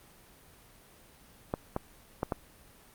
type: clicks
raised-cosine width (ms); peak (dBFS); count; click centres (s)
1; -15; 4; 1.539 / 1.764 / 2.231 / 2.322
effects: pink hiss -57 dBFS RMS until 2.94 s + Opus 32 kbps